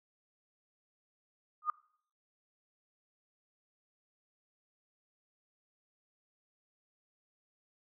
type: tone with exponential growth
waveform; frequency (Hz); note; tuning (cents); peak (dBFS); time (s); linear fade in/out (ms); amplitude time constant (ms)
sine; 1226; D#6; -26; -24; 1.62-1.7; 2; 17
effects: noise-tail reverb RT60 0.6 s tail -23 dB re dry